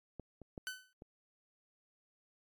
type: clicks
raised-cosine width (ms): 2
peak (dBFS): -31 / -38 / -31 / -37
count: 4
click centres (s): 0.197 / 0.417 / 0.578 / 1.021
type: tone with exponential decay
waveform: sawtooth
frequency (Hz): 1511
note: F#6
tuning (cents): +36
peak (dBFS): -33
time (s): 0.67-0.93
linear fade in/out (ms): 0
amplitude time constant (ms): 55
effects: AAC 64 kbps